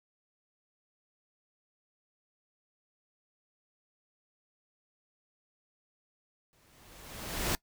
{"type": "noise with exponential growth", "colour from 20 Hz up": "pink", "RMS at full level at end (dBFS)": -29, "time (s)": [6.53, 7.55], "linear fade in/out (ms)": 0, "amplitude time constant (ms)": 220, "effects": ["noise-tail reverb RT60 0.1 s tail -22 dB re dry"]}